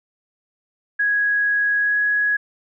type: tone with pitch glide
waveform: sine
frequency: 1661.2 to 1672.8 Hz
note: G#6 to G#6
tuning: 0 to +12 cents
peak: -16 dBFS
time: 0.99-2.37 s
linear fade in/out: 10 ms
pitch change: +12 cents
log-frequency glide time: 1.79-1.98 s
effects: none